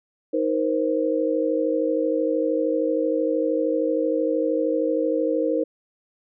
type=tone cluster; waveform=sine; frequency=314 / 473 / 526 Hz; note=D#4 / A#4 / C5; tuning=+16 / +25 / +9 cents; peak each=-24 dBFS; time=0.33-5.64 s; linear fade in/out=10 ms; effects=none